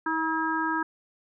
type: harmonic tone with a mistuned harmonic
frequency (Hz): 320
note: D#4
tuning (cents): +49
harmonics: 1 / 3 / 4 / 5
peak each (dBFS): -30 / -29 / -32 / -30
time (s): 0.06-0.83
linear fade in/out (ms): 5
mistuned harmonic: 5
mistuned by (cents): +23
effects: none